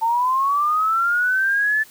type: linear sweep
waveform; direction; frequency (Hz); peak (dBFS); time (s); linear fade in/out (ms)
sine; up; 891 to 1755; -16; 0.01-1.84; 20
effects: white hiss -47 dBFS RMS until 1.9 s